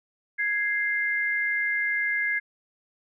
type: tone pair together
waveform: sine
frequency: 1660.4 / 2093 Hz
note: G#6 / C7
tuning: -1 / 0 cents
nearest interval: major third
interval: 401 cents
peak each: -26 dBFS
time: 0.38-2.4 s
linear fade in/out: 20 ms
effects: none